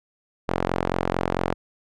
sawtooth tone with band-pass filter, 44.47 Hz, F1, 32 cents sharp, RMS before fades -25 dBFS, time 0.48-1.54 s, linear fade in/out 10 ms, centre 690 Hz, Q 0.69, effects none

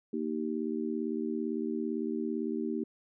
harmonic tone, 77.78 Hz, D#2, in tune, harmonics 3 / 4 / 5, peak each -34 / -35 / -36 dBFS, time 0.13-2.84 s, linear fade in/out 5 ms, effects none

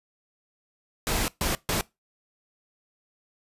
pink noise bursts at uneven times, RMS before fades -26 dBFS, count 3, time 1.07-1.28 / 1.41-1.55 / 1.69-1.81 s, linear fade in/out 0 ms, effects noise-tail reverb RT60 0.2 s tail -21 dB re dry + resampled to 32000 Hz

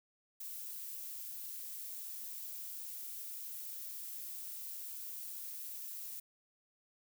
violet noise, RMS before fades -45 dBFS, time 0.4-6.2 s, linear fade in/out 5 ms, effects none

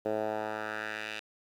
10% pulse tone with band-pass filter sweep, 107.8 Hz, A2, 35 cents flat, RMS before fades -35 dBFS, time 0.05-1.2 s, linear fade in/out 10 ms, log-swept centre 520 to 2800 Hz, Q 1.9, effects 10-bit

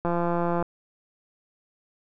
click train, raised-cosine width 1 ms, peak -13 dBFS, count 100, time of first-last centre 0.05-0.626 s, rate 172 Hz, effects none

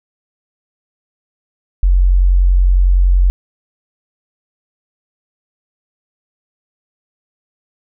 sine tone, 45.39 Hz, F#1, 32 cents flat, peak -7 dBFS, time 1.83-3.3 s, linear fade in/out 0 ms, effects none

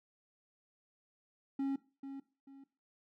triangle tone with echo, 273.4 Hz, C#4, 24 cents flat, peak -30 dBFS, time 1.59-1.76 s, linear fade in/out 5 ms, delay 440 ms, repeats 2, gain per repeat -10 dB, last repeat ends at 2.64 s, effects noise-tail reverb RT60 0.3 s tail -17 dB re dry

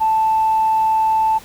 sine tone, 880 Hz, A5, in tune, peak -12 dBFS, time 0-1.39 s, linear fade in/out 20 ms, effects tanh soft clip ceiling -8 dBFS + pink hiss -41 dBFS RMS until 1.44 s

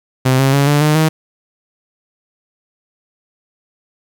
sawtooth tone with pitch steps, 130 / 135.13 / 140.46 / 146 / 151.77 / 157.75 Hz, C3 / C#3 / C#3 / D3 / D#3 / D#3, -11 / -44 / +23 / -10 / -43 / +24 cents, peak -6 dBFS, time 0.25-1.09 s, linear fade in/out 10 ms, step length 140 ms, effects 8-bit

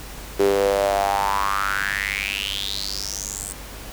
sawtooth tone with high-pass filter sweep, 99.2 Hz, G2, 21 cents sharp, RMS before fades -23 dBFS, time 0.39-3.53 s, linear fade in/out 10 ms, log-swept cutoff 380 to 8600 Hz, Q 6.7, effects added 49 Hz sine -38 dBFS peak until 3.92 s + pink hiss -38 dBFS RMS until 3.92 s

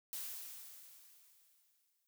blue noise with exponential decay, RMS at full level -42 dBFS, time 0.13-2.07 s, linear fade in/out 0 ms, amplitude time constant 420 ms, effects none

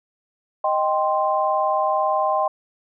sine chord, C minor, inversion first, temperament equal, 622.3 / 784 / 1046.5 Hz, Eb5 / G5 / C6, 0 / 0 / 0 cents, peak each -22 dBFS, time 0.64-2.48 s, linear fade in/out 5 ms, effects none

